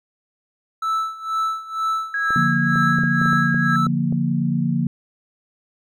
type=tone with tremolo; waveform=triangle; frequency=1315 Hz; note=E6; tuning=5 cents flat; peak=-16 dBFS; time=0.82-3.87 s; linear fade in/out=5 ms; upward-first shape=sine; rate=2.1 Hz; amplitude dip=85%
type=tone with vibrato; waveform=sine; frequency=1642 Hz; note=G#6; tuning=20 cents flat; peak=-20 dBFS; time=2.14-3.76 s; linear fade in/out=2 ms; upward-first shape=sine; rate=4.2 Hz; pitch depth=9 cents each way
type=clicks; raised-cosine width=2 ms; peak=-20 dBFS; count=10; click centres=2.306 / 2.758 / 2.986 / 3.036 / 3.215 / 3.258 / 3.331 / 3.545 / 3.867 / 4.125 s
type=chord; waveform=sine; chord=Bb major; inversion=first; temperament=just; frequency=145.68 / 174.81 / 233.1 Hz; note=D3 / F3 / Bb3; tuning=-14 / +2 / 0 cents; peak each=-22 dBFS; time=2.36-4.87 s; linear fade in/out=2 ms
effects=none